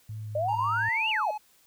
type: tone with vibrato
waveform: sine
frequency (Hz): 107.2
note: A2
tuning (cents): -45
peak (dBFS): -34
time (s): 0.09-0.89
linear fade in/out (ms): 5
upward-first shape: sine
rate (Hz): 3.1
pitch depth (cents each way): 19
type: exponential two-way sweep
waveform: sine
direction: up then down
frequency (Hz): 579 to 2949 to 579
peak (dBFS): -25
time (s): 0.35-1.31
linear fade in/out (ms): 5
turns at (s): 1.1
type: tone with pitch glide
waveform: triangle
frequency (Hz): 932.3 to 850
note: A#5 to G#5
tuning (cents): 0 to +40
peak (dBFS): -29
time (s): 0.48-1.38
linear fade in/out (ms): 10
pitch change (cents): -160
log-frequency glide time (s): 0.75-1.26
effects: white hiss -62 dBFS RMS until 1.66 s